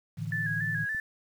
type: chord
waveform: sine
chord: A suspended fourth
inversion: none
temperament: equal with one note detuned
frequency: 110 / 147.6 / 164.81 Hz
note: A2 / D3 / E3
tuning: 0 / +9 / 0 cents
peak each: -36 dBFS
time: 0.17-0.86 s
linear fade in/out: 20 ms
type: tone with vibrato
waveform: sine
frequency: 1704 Hz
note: G#6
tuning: 44 cents sharp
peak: -29 dBFS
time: 0.32-1 s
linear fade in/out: 2 ms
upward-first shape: square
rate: 3.5 Hz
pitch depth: 51 cents each way
type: click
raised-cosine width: 5 ms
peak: -33 dBFS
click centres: 0.948 s
effects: 9-bit